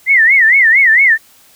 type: tone with vibrato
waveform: sine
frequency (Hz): 1975.5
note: B6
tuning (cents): 0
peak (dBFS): -5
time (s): 0.06-1.18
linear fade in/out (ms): 50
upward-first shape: sine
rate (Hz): 4.4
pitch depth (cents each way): 200
effects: white hiss -46 dBFS RMS until 1.55 s